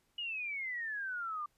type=exponential sweep; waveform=sine; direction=down; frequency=2920 to 1174.7 Hz; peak=-36 dBFS; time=0.18-1.46 s; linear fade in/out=5 ms; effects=pink hiss -75 dBFS RMS until 1.57 s + resampled to 32000 Hz